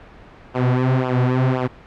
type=tone with flanger; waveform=sawtooth; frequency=127.5 Hz; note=C3; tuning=44 cents flat; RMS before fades=-18 dBFS; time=0.54-1.68 s; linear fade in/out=20 ms; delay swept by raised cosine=0.48 to 6.48 ms; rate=1.9 Hz; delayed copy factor=-0.95; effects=pink hiss -43 dBFS RMS until 1.86 s + low-pass 2000 Hz 12 dB/octave